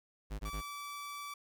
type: tone bursts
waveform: square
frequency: 52 Hz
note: G#1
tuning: 3 cents sharp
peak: -38 dBFS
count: 3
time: 0.3-0.616 s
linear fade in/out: 20 ms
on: 92 ms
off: 20 ms
type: tone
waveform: sawtooth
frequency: 1156 Hz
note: D6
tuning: 28 cents flat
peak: -38 dBFS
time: 0.45-1.34 s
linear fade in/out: 5 ms
effects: 11-bit